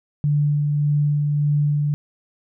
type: tone with tremolo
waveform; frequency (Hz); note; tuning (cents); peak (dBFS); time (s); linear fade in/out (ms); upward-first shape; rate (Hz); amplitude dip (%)
sine; 146.83; D3; 0; -15; 0.24-1.94; 0; sine; 1.7; 25
effects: none